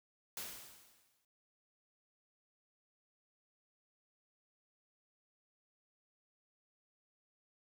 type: noise with exponential decay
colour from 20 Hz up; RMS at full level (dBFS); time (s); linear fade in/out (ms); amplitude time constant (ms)
white; -42; 0.37-1.25; 2; 190
effects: none